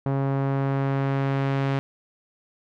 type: tone with low-pass filter sweep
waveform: sawtooth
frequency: 136.9 Hz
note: C#3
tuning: 21 cents flat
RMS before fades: -24 dBFS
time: 0.06-1.79 s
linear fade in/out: 0 ms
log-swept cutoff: 1000 to 2800 Hz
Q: 0.82
effects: none